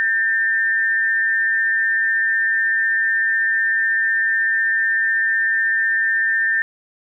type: tone pair together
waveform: sine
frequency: 1589.7 / 1804 Hz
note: G6 / A6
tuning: +24 / +43 cents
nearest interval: major second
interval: 219 cents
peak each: -23 / -16 dBFS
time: 0-6.62 s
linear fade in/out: 0 ms
effects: none